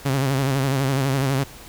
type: tone with vibrato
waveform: sawtooth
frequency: 135.2 Hz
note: C#3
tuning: 43 cents flat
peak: -15 dBFS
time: 0.05-1.44 s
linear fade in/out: 10 ms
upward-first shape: sine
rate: 12 Hz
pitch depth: 72 cents each way
effects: added 66 Hz sine -49 dBFS peak until 1.68 s + pink hiss -42 dBFS RMS until 1.68 s